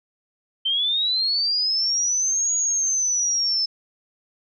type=linear two-way sweep; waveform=sine; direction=up then down; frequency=3089 to 6760 to 5230 Hz; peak=-19 dBFS; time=0.65-3.66 s; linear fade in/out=10 ms; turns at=2.54 s; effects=none